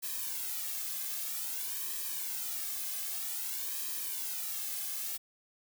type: noise with flanger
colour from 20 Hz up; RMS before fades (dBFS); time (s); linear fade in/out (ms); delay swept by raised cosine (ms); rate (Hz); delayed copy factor
blue; -37; 0.02-5.18; 20; 1.4 to 2.15; 0.52; -0.95
effects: none